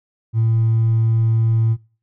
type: tone with hard clipping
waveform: triangle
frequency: 112.9 Hz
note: A2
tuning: 45 cents sharp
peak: -13 dBFS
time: 0.33-1.77 s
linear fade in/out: 50 ms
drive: 2 dB
effects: noise-tail reverb RT60 0.4 s tail -24 dB re dry